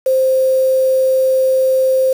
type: tone with quantisation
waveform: sine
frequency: 523.3 Hz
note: C5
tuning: in tune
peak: -10 dBFS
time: 0.06-2.13 s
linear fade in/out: 5 ms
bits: 5
effects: none